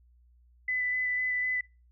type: tone with vibrato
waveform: sine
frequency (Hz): 2000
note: B6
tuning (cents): +21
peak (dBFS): -27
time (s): 0.68-1.61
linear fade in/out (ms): 5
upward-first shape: square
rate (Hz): 4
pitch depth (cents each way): 8
effects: noise-tail reverb RT60 0.3 s tail -25 dB re dry + added 60 Hz sine -58 dBFS peak until 1.91 s